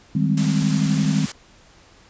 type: chord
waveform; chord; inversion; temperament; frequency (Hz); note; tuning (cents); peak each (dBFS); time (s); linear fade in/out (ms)
sine; Ab major seventh; second; equal; 155.56 / 196 / 207.7 / 261.6; Eb3 / G3 / Ab3 / C4; 0 / 0 / 0 / 0; -20 / -22 / -24 / -24; 0.15-1.26; 5
type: noise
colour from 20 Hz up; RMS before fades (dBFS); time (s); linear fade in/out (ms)
white; -30; 0.37-1.32; 5
effects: pink hiss -51 dBFS RMS until 2.09 s + resampled to 16000 Hz